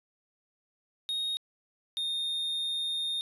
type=tone pair in turn; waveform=triangle; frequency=3729 / 3669 Hz; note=A#7 / A#7; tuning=0 / -28 cents; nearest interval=unison; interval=28 cents; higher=first; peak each=-28 dBFS; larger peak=neither; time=1.09-1.37 / 1.97-3.21 s; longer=second; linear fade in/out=0 ms; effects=resampled to 32000 Hz